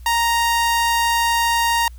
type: tone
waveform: sawtooth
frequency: 932.3 Hz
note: A#5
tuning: in tune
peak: -12 dBFS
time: 0.06-1.88 s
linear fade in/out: 2 ms
effects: added 60 Hz sine -35 dBFS peak until 1.98 s + white hiss -56 dBFS RMS until 1.98 s